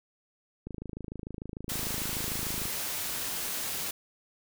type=click train; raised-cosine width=3 ms; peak=-25 dBFS; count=54; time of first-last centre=0.67-2.655 s; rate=26.7 Hz
type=noise; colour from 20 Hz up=white; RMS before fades=-34 dBFS; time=1.69-3.91 s; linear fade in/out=5 ms
effects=none